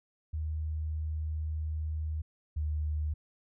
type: tone pair in turn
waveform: sine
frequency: 77.78 / 76.09 Hz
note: D#2 / D#2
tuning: 0 / -38 cents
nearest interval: unison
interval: 38 cents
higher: first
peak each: -31 / -29 dBFS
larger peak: second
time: 0.33-2.22 / 2.56-3.14 s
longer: first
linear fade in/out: 10 ms
effects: none